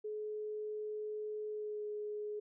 sine tone with pitch glide, 425.5 to 419.9 Hz, G#4 to G#4, +42 to +19 cents, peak -38 dBFS, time 0.04-2.4 s, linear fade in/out 10 ms, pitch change -23 cents, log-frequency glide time 1.49-1.85 s, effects none

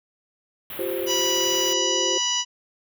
white band-stop noise, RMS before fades -35 dBFS, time 0.7-1.73 s, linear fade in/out 2 ms, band 3500 to 11000 Hz, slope 48 dB/octave
sine chord, F suspended second, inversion none, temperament equal with one note detuned, 349.2 / 387.7 / 523.3 Hz, F4 / G4 / C5, 0 / -19 / 0 cents, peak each -29 dBFS, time 0.79-2.18 s, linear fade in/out 2 ms
harmonic tone, 980 Hz, B5, 14 cents flat, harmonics 1 / 2 / 3 / 4 / 5 / 6 / 7, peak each -32 / -36 / -24 / -36 / -32 / -26 / -35 dBFS, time 1.06-2.45 s, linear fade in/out 50 ms
effects none

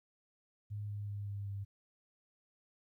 sine tone with pitch steps, 103.83 / 102.82 / 101.81 / 100.82 / 99.83 Hz, G#2 / G#2 / G#2 / G2 / G2, 0 / -17 / -34 / +49 / +32 cents, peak -38 dBFS, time 0.7-1.65 s, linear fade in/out 20 ms, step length 190 ms, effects 13-bit

